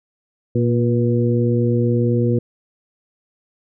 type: harmonic tone with a mistuned harmonic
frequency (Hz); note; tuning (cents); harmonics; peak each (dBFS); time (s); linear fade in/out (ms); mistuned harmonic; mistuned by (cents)
118.4; A#2; +27; 1 / 2 / 3 / 4; -17 / -20 / -22 / -23; 0.55-2.39; 5; 4; +35
effects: none